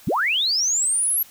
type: linear sweep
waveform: sine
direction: up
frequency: 87.31 to 11840 Hz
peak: -18 dBFS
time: 0.07-1.23 s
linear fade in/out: 5 ms
effects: white hiss -48 dBFS RMS until 1.3 s